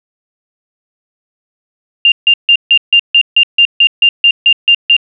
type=tone bursts; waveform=sine; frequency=2794 Hz; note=F7; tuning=in tune; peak=-3 dBFS; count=14; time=2.05-4.966 s; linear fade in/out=2 ms; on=69 ms; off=150 ms; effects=none